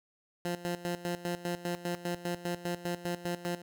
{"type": "tone with tremolo", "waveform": "15% pulse", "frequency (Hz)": 174.7, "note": "F3", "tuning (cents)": 1, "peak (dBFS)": -25, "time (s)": [0.45, 3.62], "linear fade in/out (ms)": 2, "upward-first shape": "square", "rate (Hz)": 5, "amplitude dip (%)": 80, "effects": []}